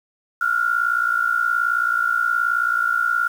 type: tone pair together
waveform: sine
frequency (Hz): 1378.2 / 1437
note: F6 / F6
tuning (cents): -23 / +49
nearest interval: minor second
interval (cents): 72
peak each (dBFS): -20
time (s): 0.41-3.28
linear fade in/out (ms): 5
effects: 7-bit